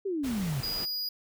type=exponential sweep; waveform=sine; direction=down; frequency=410 to 126.2 Hz; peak=-28 dBFS; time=0.05-0.61 s; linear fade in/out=10 ms
type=noise; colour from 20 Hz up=pink; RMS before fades=-40 dBFS; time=0.23-0.86 s; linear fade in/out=20 ms
type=tone; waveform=square; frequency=4901 Hz; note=D#8; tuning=27 cents flat; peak=-31 dBFS; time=0.63-1.09 s; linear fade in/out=5 ms
effects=none